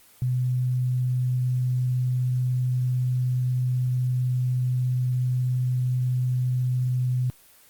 sine tone, 126 Hz, B2, 35 cents sharp, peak -21 dBFS, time 0.22-7.3 s, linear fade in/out 0 ms, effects white hiss -54 dBFS RMS until 7.69 s + Opus 24 kbps

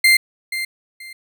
35% pulse tone with echo, 2093 Hz, C7, in tune, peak -8 dBFS, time 0.04-0.17 s, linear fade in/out 5 ms, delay 480 ms, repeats 2, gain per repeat -12 dB, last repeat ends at 1.13 s, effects none

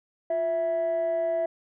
sine tone pair together, 352 / 659.3 Hz, F4 / E5, +14 / 0 cents, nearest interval major seventh, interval 1086 cents, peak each -33 / -22 dBFS, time 0.3-1.46 s, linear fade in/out 5 ms, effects tanh soft clip ceiling -21 dBFS

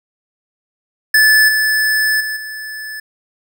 square tone with level steps, 1737 Hz, A6, 23 cents flat, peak -8 / -13 / -20 / -26 dBFS, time 1.14-3 s, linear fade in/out 5 ms, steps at 1.48 / 2.2 / 2.36 s, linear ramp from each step 10 ms, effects none

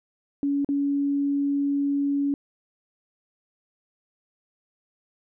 sine tone with dropouts, 282.3 Hz, C#4, 32 cents sharp, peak -21 dBFS, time 0.43-2.34 s, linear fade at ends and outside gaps 1 ms, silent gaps 0.647-0.689 s, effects none

